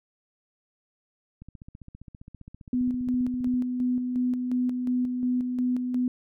click train, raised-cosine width 5 ms, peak -31 dBFS, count 33, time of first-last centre 1.42-3.539 s, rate 15.1 Hz
sine tone with tremolo, 249.6 Hz, B3, 19 cents sharp, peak -22 dBFS, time 2.73-6.08 s, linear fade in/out 2 ms, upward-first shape square, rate 2.8 Hz, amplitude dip 40%
effects none

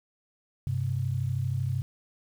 sine tone pair together, 98 / 130.81 Hz, G2 / C3, 0 / 0 cents, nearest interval perfect fourth, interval 500 cents, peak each -30 / -28 dBFS, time 0.67-1.82 s, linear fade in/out 0 ms, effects 9-bit

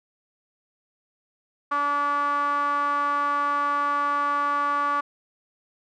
sawtooth tone with band-pass filter, 287.7 Hz, D4, 36 cents flat, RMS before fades -24 dBFS, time 1.71-5.01 s, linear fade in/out 10 ms, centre 1200 Hz, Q 8, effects none

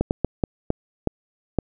slowing click train, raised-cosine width 2 ms, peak -6 dBFS, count 7, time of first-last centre 0.01-1.587 s, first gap 99 ms, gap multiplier 1.39, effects none

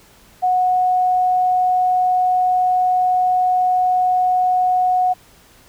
sine tone, 733 Hz, F#5, 16 cents flat, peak -13 dBFS, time 0.42-5.14 s, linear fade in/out 20 ms, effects pink hiss -49 dBFS RMS until 5.68 s

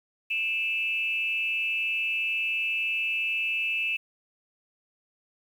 sine tone with frequency modulation, 2637 Hz, E7, in tune, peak -25 dBFS, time 0.3-3.97 s, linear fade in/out 10 ms, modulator 228 Hz, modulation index 0.53, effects 9-bit

